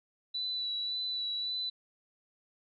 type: tone with vibrato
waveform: sine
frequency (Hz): 3959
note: B7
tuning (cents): +3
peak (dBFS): -32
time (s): 0.34-1.7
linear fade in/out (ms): 10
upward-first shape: sine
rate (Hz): 1.8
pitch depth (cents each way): 20
effects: none